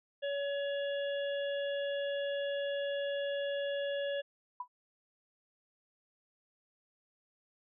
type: harmonic tone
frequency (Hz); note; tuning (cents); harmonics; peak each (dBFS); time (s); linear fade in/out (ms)
564; C#5; +30; 1 / 3 / 5 / 6; -33 / -43 / -47 / -47; 0.22-4.22; 20
type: tone with exponential decay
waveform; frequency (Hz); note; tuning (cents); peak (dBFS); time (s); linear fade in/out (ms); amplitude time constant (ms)
sine; 987.8; B5; 0; -33; 4.6-4.68; 5; 17
effects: none